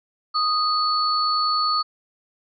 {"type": "tone pair together", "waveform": "sine", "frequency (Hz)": [1244.5, 4435], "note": ["D#6", "C#8"], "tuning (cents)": [0, 0], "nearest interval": "octave + minor seventh", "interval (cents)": 2200, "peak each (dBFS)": [-20, -23], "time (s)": [0.34, 1.83], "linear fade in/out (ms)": 20, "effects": []}